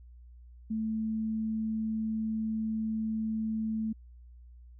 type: tone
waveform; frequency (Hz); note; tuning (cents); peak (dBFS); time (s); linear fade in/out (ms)
sine; 220; A3; 0; -29; 0.7-3.93; 10
effects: added 60 Hz sine -49 dBFS peak until 4.79 s